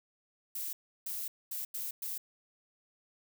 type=noise bursts at uneven times; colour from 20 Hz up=violet; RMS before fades=-38 dBFS; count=5; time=0.55-0.73 / 1.06-1.28 / 1.51-1.65 / 1.74-1.91 / 2.02-2.18 s; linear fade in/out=5 ms; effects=none